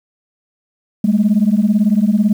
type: beating tone pair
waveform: sine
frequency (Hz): 200.6 / 218.6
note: G3 / A3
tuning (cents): +40 / -11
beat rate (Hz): 18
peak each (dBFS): -12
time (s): 1.04-2.33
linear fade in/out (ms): 5
effects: tanh soft clip ceiling -5 dBFS + 7-bit